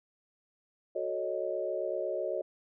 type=chord; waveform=sine; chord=D# half-diminished seventh; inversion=first; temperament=equal; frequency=370 / 440 / 554.4 / 622.3 Hz; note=F#4 / A4 / C#5 / D#5; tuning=0 / 0 / 0 / 0 cents; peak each=-37 / -39 / -35 / -35 dBFS; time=0.95-2.42 s; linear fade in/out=10 ms; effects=none